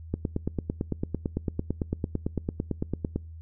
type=click train; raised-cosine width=3 ms; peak=-14 dBFS; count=28; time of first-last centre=0.14-3.16 s; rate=8.94 Hz; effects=noise-tail reverb RT60 0.4 s tail -26 dB re dry + added 81 Hz sine -40 dBFS peak until 3.41 s